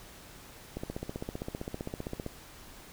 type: click train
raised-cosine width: 2 ms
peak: -22 dBFS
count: 24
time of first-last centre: 0.77-2.264 s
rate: 15.4 Hz
effects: pink hiss -51 dBFS RMS until 2.92 s